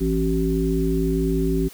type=harmonic tone with a mistuned harmonic; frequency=54.3 Hz; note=A1; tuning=22 cents flat; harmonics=1 / 3 / 5 / 7; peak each=-24 / -24 / -24 / -24 dBFS; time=0-1.69 s; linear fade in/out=20 ms; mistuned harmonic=3; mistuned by=+72 cents; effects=white hiss -45 dBFS RMS until 1.73 s